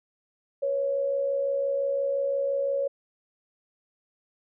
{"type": "tone pair together", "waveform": "sine", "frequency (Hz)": [488.6, 554.4], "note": ["B4", "C#5"], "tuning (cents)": [-19, 0], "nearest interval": "major second", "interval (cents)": 219, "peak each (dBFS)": [-34, -24], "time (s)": [0.62, 2.88], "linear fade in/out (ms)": 10, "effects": []}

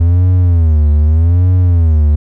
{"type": "tone with vibrato", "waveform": "triangle", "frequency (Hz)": 82.41, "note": "E2", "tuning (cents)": 0, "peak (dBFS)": -4, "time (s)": [0, 2.16], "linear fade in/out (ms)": 10, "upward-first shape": "sine", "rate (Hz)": 0.82, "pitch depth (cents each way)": 180, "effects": []}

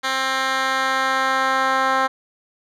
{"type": "tone with band-pass filter sweep", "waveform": "10% pulse", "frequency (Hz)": 264.5, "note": "C4", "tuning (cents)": 19, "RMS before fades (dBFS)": -20, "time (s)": [0.03, 2.08], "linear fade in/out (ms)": 20, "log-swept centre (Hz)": [2600, 1200], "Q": 0.94, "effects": []}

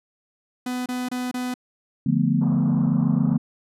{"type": "tone bursts", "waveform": "45% pulse", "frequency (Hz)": 250, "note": "B3", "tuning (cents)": 21, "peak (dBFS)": -25, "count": 4, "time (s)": [0.66, 1.541], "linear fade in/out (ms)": 5, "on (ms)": 200, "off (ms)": 27}
{"type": "chord", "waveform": "sine", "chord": "B half-diminished seventh", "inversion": "first", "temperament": "equal", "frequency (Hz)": [146.83, 174.61, 220, 246.9], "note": ["D3", "F3", "A3", "B3"], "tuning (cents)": [0, 0, 0, 0], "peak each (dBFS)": -23, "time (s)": [2.06, 3.38], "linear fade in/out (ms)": 5}
{"type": "low-pass noise", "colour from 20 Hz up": "white", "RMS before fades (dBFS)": -40, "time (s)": [2.41, 3.37], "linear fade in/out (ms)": 5, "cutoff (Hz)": 1200, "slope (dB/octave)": 48}
{"effects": ["resampled to 32000 Hz"]}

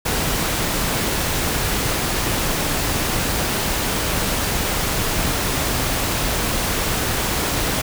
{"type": "noise", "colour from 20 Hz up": "pink", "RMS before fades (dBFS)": -21, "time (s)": [0.05, 7.82], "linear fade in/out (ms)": 10, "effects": []}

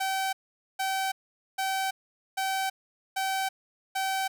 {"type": "tone bursts", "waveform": "sawtooth", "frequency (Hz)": 769, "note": "G5", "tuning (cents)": -33, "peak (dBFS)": -23, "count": 6, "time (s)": [0, 4.28], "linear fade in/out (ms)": 10, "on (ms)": 330, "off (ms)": 460, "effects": []}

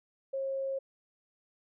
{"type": "tone", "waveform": "sine", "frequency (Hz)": 540, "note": "C#5", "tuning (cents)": -45, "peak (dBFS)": -31, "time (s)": [0.33, 0.79], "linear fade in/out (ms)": 10, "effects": []}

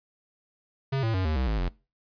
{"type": "tone with pitch steps", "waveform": "square", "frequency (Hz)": [135.4, 112.55, 93.56, 77.77, 64.64, 53.73, 44.67], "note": ["C#3", "A2", "F#2", "D#2", "C2", "A1", "F1"], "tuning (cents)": [-40, 40, 20, 0, -20, -40, 40], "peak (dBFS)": -25, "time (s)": [0.92, 1.69], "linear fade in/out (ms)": 10, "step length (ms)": 110, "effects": ["noise-tail reverb RT60 0.3 s tail -22 dB re dry", "resampled to 11025 Hz"]}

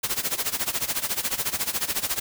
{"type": "noise with tremolo", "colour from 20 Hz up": "white", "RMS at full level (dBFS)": -24, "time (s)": [0.03, 2.2], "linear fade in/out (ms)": 10, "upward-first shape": "sine", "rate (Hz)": 14, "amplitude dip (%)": 85, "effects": []}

